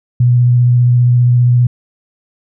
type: tone with vibrato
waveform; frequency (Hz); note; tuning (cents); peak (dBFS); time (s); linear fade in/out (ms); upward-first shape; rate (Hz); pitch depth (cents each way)
sine; 122.5; B2; -14; -6; 0.2-1.67; 5; sine; 15; 14
effects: none